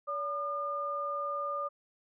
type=tone pair together; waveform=sine; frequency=571 / 1210 Hz; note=D5 / D#6; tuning=-49 / -49 cents; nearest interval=octave + minor second; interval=1300 cents; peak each=-37 / -33 dBFS; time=0.07-1.69 s; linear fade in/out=20 ms; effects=none